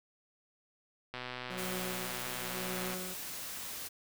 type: click train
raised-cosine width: 0.3 ms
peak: -24 dBFS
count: 226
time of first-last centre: 1.14-2.94 s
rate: 125 Hz
type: tone with tremolo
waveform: 20% pulse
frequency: 183.9 Hz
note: F#3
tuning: 10 cents flat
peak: -33 dBFS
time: 1.5-3.14 s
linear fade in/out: 5 ms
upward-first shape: sine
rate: 0.96 Hz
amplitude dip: 80%
type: noise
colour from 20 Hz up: white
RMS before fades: -42 dBFS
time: 1.57-3.89 s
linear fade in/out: 20 ms
effects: none